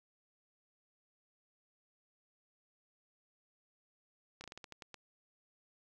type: slowing click train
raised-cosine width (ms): 0.2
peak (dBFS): -30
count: 9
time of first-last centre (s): 4.41-4.943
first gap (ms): 30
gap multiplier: 1.22
effects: 11-bit